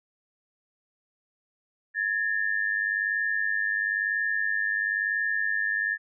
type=tone pair together; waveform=sine; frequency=1699 / 1800 Hz; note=G#6 / A6; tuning=+39 / +39 cents; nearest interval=minor second; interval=100 cents; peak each=-27 dBFS; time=1.94-5.98 s; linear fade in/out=50 ms; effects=none